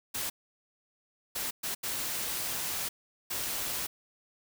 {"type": "noise bursts at uneven times", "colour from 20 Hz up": "white", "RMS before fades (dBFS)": -34, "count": 5, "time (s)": [[0.14, 0.3], [1.35, 1.51], [1.63, 1.75], [1.83, 2.89], [3.3, 3.87]], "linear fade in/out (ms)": 10, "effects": []}